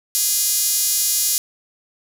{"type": "tone with high-pass filter", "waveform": "5% pulse", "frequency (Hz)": 411.7, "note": "G#4", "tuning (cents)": -15, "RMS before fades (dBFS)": -19, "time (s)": [0.15, 1.38], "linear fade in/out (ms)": 0, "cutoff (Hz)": 7900, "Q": 4.2, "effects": []}